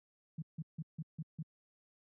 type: tone bursts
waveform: sine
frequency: 158.4 Hz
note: D#3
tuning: 31 cents sharp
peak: -37 dBFS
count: 6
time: 0.38-1.426 s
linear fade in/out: 5 ms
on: 41 ms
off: 160 ms
effects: high-pass 100 Hz 12 dB/octave